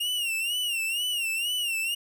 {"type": "tone with vibrato", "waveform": "45% pulse", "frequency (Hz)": 2807, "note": "F7", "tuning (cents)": 8, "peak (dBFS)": -26, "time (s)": [0, 1.95], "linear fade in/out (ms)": 10, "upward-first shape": "sine", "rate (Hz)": 2.1, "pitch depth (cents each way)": 110, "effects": []}